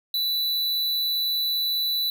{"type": "tone", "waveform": "square", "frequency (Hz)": 3969, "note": "B7", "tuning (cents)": 8, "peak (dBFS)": -23, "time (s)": [0.14, 2.1], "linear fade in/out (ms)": 2, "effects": []}